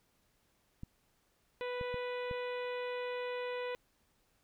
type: clicks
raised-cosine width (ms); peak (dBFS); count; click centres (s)
5; -31; 4; 0.834 / 1.812 / 1.943 / 2.312
type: harmonic tone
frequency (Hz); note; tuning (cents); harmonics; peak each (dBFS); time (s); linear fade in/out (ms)
493.9; B4; 0; 1 / 2 / 3 / 4 / 5 / 6 / 7 / 8; -37 / -45 / -50 / -48 / -49 / -55 / -55 / -59; 1.61-3.75; 0
effects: pink hiss -74 dBFS RMS until 4.43 s